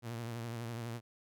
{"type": "tone with vibrato", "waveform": "sawtooth", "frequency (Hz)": 116.7, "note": "A#2", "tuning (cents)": 2, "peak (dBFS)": -35, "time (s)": [0.02, 1.01], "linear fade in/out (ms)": 50, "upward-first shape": "triangle", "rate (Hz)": 12, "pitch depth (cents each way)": 67, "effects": []}